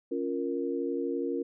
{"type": "chord", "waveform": "sine", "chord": "Bb minor", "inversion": "first", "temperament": "equal", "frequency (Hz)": [277.2, 349.2, 466.2], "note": ["Db4", "F4", "Bb4"], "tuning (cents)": [0, 0, 0], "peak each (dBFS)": -33, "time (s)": [0.11, 1.43], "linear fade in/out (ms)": 10, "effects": []}